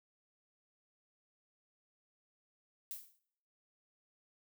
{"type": "noise with exponential decay", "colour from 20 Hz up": "violet", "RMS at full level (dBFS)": -40, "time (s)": [2.91, 3.19], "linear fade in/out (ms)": 0, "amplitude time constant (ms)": 59, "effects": ["noise-tail reverb RT60 0.7 s tail -21 dB re dry"]}